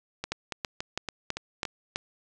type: two click trains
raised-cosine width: 0.2 ms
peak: -15 / -12 dBFS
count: 6 / 6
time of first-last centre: 0.24-1.652 / 0.32-1.959 s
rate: 3.54 / 3.05 Hz
effects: resampled to 24000 Hz + 8-bit